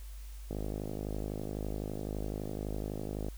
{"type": "click train", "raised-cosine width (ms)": 2, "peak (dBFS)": -24, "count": 145, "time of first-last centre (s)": [0.51, 3.285], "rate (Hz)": 51.9, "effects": ["added 50 Hz sine -42 dBFS peak until 3.37 s", "white hiss -58 dBFS RMS until 3.37 s"]}